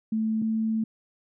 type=tone pair in turn; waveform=sine; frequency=220 / 221.3 Hz; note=A3 / A3; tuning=0 / +10 cents; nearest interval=unison; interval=10 cents; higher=second; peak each=-23 dBFS; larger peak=neither; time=0.12-0.42 / 0.42-0.84 s; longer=second; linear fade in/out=5 ms; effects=none